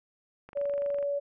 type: click train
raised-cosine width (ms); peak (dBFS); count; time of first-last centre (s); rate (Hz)
0.5; -32; 14; 0.49-1.027; 24.2
type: tone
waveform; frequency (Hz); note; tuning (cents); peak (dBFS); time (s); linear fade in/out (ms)
sine; 569; C#5; +45; -27; 0.55-1.2; 20
effects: none